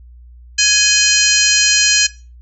harmonic tone with a mistuned harmonic, 835 Hz, G#5, 9 cents sharp, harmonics 2 / 3 / 4 / 5 / 6 / 7 / 8 / 9, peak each -19 / -18 / -19 / -17 / -20 / -20 / -17 / -22 dBFS, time 0.58-2.07 s, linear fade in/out 10 ms, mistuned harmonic 4, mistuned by -130 cents, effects noise-tail reverb RT60 0.3 s tail -17 dB re dry + added 60 Hz sine -37 dBFS peak until 2.41 s

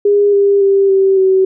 sine tone with pitch steps, 407.8 / 400.6 / 393.5 / 386.5 / 379.6 Hz, G#4 / G4 / G4 / G4 / F#4, -32 / +38 / +7 / -24 / +44 cents, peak -7 dBFS, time 0.05-1.45 s, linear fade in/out 5 ms, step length 280 ms, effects none

